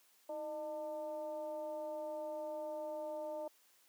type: tone with frequency modulation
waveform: sine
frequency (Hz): 609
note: D#5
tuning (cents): -37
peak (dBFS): -39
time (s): 0.29-3.48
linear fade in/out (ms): 5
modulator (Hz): 291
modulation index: 0.7
effects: white hiss -69 dBFS RMS until 3.88 s + high-pass 300 Hz 12 dB/octave